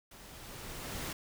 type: noise with level ramp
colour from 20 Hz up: pink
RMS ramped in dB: -53 to -38 dBFS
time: 0.11-1.13 s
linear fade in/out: 5 ms
effects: none